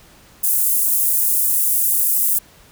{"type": "high-pass noise", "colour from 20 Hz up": "pink", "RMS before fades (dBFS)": -17, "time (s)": [0.43, 2.39], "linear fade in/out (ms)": 10, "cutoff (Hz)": 10000, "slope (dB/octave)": 24, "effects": ["pink hiss -48 dBFS RMS until 2.71 s"]}